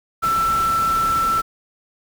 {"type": "tone in noise", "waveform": "sine", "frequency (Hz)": 1335, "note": "E6", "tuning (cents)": 22, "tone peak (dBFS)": -16, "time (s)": [0.22, 1.42], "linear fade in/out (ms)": 20, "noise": "pink", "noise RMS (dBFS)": -30, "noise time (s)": [0.22, 1.42], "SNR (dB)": 11, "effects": []}